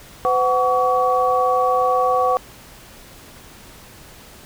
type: tone cluster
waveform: sine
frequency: 507 / 745 / 1132 Hz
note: B4 / F#5 / C#6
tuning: +45 / +12 / +36 cents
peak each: -19 dBFS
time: 0.25-2.37 s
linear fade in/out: 0 ms
effects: pink hiss -43 dBFS RMS until 4.45 s